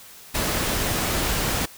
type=noise; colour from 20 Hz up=pink; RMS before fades=-24 dBFS; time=0.34-1.66 s; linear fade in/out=10 ms; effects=white hiss -45 dBFS RMS until 1.77 s